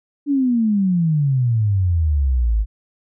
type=exponential sweep; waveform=sine; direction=down; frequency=293.5 to 50.5 Hz; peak=-14 dBFS; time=0.26-2.66 s; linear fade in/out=50 ms; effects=none